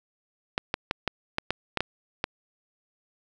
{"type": "clicks", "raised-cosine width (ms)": 0.3, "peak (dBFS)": -9, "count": 9, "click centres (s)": [0.579, 0.741, 0.911, 1.077, 1.384, 1.506, 1.773, 1.806, 2.241], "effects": []}